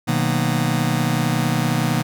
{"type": "chord", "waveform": "sawtooth", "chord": "B major seventh", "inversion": "none", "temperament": "just", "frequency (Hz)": [123.47, 154.34, 185.21, 231.5], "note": ["B2", "D#3", "F#3", "A#3"], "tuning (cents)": [0, -14, 2, -12], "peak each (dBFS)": [-18, -17, -22, -20], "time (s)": [0.07, 2.03], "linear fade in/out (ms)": 20, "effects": []}